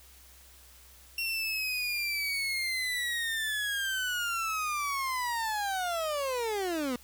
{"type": "linear sweep", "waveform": "30% pulse", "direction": "down", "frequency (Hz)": [2742, 237.3], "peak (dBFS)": -27, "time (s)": [1.18, 6.96], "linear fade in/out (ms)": 2, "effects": ["added 63 Hz sine -57 dBFS peak until 7.03 s", "white hiss -56 dBFS RMS until 7.03 s"]}